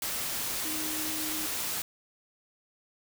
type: tone in noise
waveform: sine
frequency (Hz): 311.1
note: D#4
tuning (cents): 0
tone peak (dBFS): -38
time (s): 0.65-1.46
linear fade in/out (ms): 2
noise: white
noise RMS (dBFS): -33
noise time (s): 0.02-1.82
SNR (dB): -8
effects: none